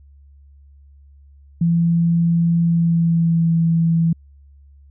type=tone with pitch glide; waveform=sine; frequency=168.6 to 165.42 Hz; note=E3 to E3; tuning=+39 to +6 cents; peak=-13 dBFS; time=1.61-4.13 s; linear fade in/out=5 ms; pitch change=-33 cents; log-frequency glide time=2.62-3.52 s; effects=added 70 Hz sine -44 dBFS peak until 4.9 s